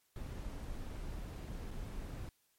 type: noise with dropouts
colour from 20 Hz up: brown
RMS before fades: -43 dBFS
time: 0.16-2.29 s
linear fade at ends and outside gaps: 1 ms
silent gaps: 1.707-1.712 s
effects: white hiss -75 dBFS RMS until 2.58 s + MP3 64 kbps